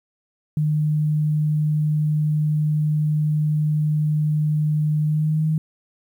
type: tone with pitch glide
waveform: sine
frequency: 152 to 156.54 Hz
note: D#3 to D#3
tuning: -40 to +11 cents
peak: -17 dBFS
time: 0.57-5.58 s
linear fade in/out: 2 ms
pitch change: +51 cents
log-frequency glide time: 5.05-5.47 s
effects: 9-bit